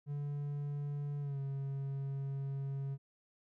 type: tone with pitch glide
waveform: triangle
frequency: 144.3 to 137.47 Hz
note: D3 to C#3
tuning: -30 to -14 cents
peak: -34 dBFS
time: 0.06-2.98 s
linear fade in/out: 50 ms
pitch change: -84 cents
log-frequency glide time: 1.2-1.39 s
effects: none